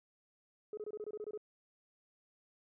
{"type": "tone bursts", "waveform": "sine", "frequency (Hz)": 423.1, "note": "G#4", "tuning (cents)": 32, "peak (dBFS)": -38, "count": 10, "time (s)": [0.73, 1.376], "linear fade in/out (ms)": 2, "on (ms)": 43, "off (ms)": 24, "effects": ["tanh soft clip ceiling -36 dBFS"]}